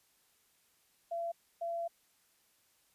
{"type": "tone bursts at uneven times", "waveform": "sine", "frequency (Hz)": 678, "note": "E5", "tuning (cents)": 49, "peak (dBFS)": -34, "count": 2, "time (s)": [[1.11, 1.32], [1.61, 1.88]], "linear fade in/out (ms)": 10, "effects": ["white hiss -71 dBFS RMS until 2.94 s", "resampled to 32000 Hz"]}